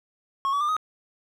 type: tone with pitch steps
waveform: triangle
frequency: 1092 / 1139 / 1198 / 1254 Hz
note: C#6 / C#6 / D6 / D#6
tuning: -26 / +47 / +34 / +13 cents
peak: -20 dBFS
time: 0.45-0.766 s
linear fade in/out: 0 ms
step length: 79 ms
effects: none

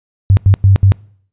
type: tone bursts at uneven times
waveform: sine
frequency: 97.6 Hz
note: G2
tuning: 7 cents flat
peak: -4 dBFS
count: 4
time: 0.3-0.37 / 0.46-0.54 / 0.64-0.76 / 0.83-0.92 s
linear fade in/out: 0 ms
effects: noise-tail reverb RT60 0.6 s tail -25 dB re dry + resampled to 8000 Hz

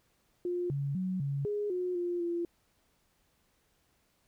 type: tone with pitch steps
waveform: sine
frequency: 354 / 140.3 / 185.7 / 139.9 / 414.3 / 361.7 / 350.6 / 343.2 Hz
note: F4 / C#3 / F#3 / C#3 / G#4 / F#4 / F4 / F4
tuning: +23 / +21 / +7 / +16 / -4 / -39 / +7 / -30 cents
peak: -30 dBFS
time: 0.45-2.45 s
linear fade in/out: 2 ms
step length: 250 ms
effects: pink hiss -72 dBFS RMS until 4.27 s

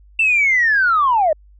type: linear sweep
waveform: sine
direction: down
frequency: 2700 to 587.3 Hz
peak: -11 dBFS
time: 0.19-1.33 s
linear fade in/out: 5 ms
effects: tanh soft clip ceiling -7 dBFS + added 50 Hz sine -44 dBFS peak until 1.59 s

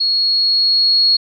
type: tone with level ramp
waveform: sine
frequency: 4321 Hz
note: C#8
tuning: 45 cents flat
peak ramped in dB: -13 to -9 dBFS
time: 0-1.17 s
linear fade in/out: 10 ms
effects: none

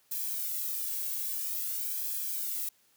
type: noise with flanger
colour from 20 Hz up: violet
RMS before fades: -34 dBFS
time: 0.11-2.69 s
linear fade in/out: 5 ms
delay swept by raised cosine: 1.2 to 1.82 ms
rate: 0.5 Hz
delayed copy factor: +0.95
effects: white hiss -67 dBFS RMS until 2.96 s + high-pass 80 Hz 12 dB/octave

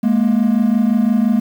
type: tone pair together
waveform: triangle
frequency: 210.4 / 236.2 Hz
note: G#3 / A#3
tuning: +23 / +23 cents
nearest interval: major second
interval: 200 cents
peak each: -12 dBFS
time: 0.03-1.4 s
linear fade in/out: 10 ms
effects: tanh soft clip ceiling -3 dBFS + 7-bit

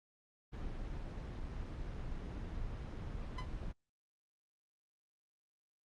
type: noise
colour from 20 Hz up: brown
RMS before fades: -42 dBFS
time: 0.52-3.73 s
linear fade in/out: 20 ms
type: tone with exponential decay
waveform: sawtooth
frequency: 1012 Hz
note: B5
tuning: 42 cents sharp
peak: -36 dBFS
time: 3.38-3.51 s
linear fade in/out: 5 ms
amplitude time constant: 28 ms
effects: low-pass 5000 Hz 12 dB/octave + Opus 24 kbps

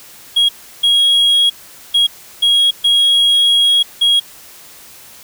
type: tone bursts at uneven times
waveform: triangle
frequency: 3299 Hz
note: G#7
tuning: 12 cents flat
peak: -7 dBFS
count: 6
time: 0.36-0.49 / 0.83-1.5 / 1.94-2.07 / 2.42-2.71 / 2.84-3.83 / 4.01-4.2 s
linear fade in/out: 10 ms
effects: white hiss -39 dBFS RMS until 5.23 s

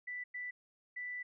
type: tone bursts at uneven times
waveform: sine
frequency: 1979 Hz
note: B6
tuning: 3 cents sharp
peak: -39 dBFS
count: 3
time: 0.07-0.24 / 0.34-0.51 / 0.96-1.23 s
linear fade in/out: 10 ms
effects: none

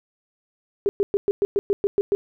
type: tone bursts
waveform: sine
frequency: 402.4 Hz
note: G4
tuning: 45 cents sharp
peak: -16 dBFS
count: 10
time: 0.86-2.15 s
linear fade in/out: 0 ms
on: 30 ms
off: 110 ms
effects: none

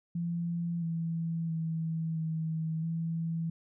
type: tone with pitch steps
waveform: sine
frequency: 170.5 / 165.3 / 162.2 / 160.2 / 164.7 Hz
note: F3 / E3 / E3 / E3 / E3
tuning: -41 / +5 / -28 / -49 / -1 cents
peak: -30 dBFS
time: 0.15-3.5 s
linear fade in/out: 5 ms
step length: 670 ms
effects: none

